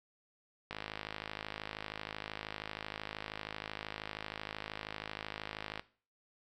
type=click train; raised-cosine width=0.3 ms; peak=-23 dBFS; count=270; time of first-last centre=0.71-5.795 s; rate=52.9 Hz; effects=noise-tail reverb RT60 0.4 s tail -17 dB re dry